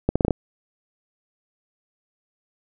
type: accelerating click train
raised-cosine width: 2 ms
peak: -5 dBFS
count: 6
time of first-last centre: 0.09-0.308 s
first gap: 66 ms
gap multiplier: 0.79
effects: none